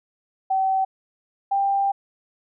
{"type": "tone pair in turn", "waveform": "sine", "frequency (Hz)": [766, 791.6], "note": ["G5", "G5"], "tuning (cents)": [-40, 17], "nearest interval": "minor second", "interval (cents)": 57, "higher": "second", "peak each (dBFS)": -18, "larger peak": "neither", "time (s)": [[0.5, 0.85], [1.51, 1.92]], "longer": "second", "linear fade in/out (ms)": 10, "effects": []}